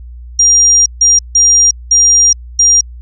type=tone bursts at uneven times; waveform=sine; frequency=5700 Hz; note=F8; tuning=34 cents sharp; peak=-4 dBFS; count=5; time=0.39-0.86 / 1.01-1.19 / 1.35-1.71 / 1.91-2.33 / 2.59-2.81 s; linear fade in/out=5 ms; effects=added 60 Hz sine -27 dBFS peak until 3.01 s